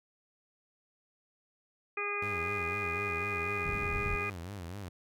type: harmonic tone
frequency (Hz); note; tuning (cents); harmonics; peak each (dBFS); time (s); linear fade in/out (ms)
409.1; G#4; -26; 1 / 2 / 3 / 4 / 5 / 6; -39 / -47 / -38 / -45 / -41 / -35; 1.97-4.3; 5
type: tone with vibrato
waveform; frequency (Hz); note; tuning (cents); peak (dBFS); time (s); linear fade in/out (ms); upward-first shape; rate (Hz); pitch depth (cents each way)
sawtooth; 92.5; F#2; 0; -36; 2.22-4.89; 5; sine; 4; 190
type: low-pass noise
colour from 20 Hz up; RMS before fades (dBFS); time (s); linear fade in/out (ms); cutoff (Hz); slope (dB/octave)
pink; -38; 3.65-4.16; 5; 160; 12
effects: none